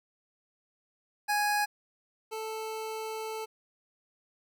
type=tone pair in turn; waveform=25% pulse; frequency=830 / 439.7 Hz; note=G#5 / A4; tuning=-1 / -1 cents; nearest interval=major seventh; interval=1100 cents; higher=first; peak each=-22 / -31 dBFS; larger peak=first; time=1.28-1.66 / 2.31-3.46 s; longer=second; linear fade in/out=20 ms; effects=none